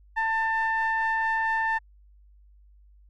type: ring-modulated tone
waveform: triangle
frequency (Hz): 447.4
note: A4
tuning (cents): +29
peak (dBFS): -18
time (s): 0.16-1.79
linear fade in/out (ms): 20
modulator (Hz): 1340
effects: added 50 Hz sine -52 dBFS peak until 3.09 s